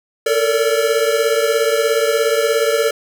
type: tone cluster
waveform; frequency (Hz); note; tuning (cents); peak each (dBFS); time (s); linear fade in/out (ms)
square; 444.5 / 461.4 / 575; A4 / A#4 / D5; +18 / -18 / -37; -19; 0.26-2.91; 5
effects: none